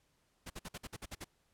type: noise bursts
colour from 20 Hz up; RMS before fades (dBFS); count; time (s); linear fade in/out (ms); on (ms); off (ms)
pink; -44; 9; 0.46-1.245; 10; 41; 52
effects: pink hiss -75 dBFS RMS until 1.53 s + low-pass 12000 Hz 12 dB/octave